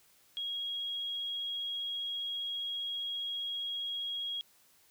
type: tone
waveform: sine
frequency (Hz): 3295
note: G#7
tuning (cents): -14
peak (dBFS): -34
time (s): 0.37-4.41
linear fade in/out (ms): 0
effects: white hiss -65 dBFS RMS until 4.9 s